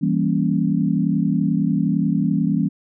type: chord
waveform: sine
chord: E diminished seventh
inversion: none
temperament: equal with one note detuned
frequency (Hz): 164.81 / 196 / 233.8 / 277.2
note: E3 / G3 / Bb3 / Db4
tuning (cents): 0 / 0 / +5 / 0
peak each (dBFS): -21 / -21 / -23 / -23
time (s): 0.01-2.69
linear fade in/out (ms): 20
effects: none